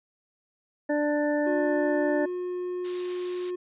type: harmonic tone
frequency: 295.3 Hz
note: D4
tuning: 10 cents sharp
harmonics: 1 / 2 / 3 / 5 / 6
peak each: -26 / -26 / -36 / -44 / -34 dBFS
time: 0.89-2.26 s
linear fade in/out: 10 ms
type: tone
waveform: triangle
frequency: 359.7 Hz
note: F#4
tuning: 49 cents flat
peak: -27 dBFS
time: 1.46-3.56 s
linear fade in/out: 10 ms
type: noise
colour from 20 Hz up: blue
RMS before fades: -35 dBFS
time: 2.84-3.51 s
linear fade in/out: 10 ms
effects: resampled to 8000 Hz